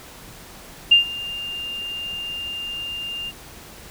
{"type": "tone with ADSR envelope", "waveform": "sine", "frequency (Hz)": 2800, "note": "F7", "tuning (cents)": 4, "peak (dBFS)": -7, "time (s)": [0.91, 3.32], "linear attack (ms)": 10, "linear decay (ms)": 120, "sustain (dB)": -20, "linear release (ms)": 36, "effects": ["pink hiss -42 dBFS RMS until 3.9 s"]}